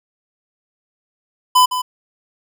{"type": "tone with echo", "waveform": "square", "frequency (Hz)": 1005, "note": "B5", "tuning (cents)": 30, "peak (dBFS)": -9, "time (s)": [1.55, 1.66], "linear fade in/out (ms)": 10, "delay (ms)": 160, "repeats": 1, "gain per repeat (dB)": -10, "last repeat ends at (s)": 1.82, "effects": []}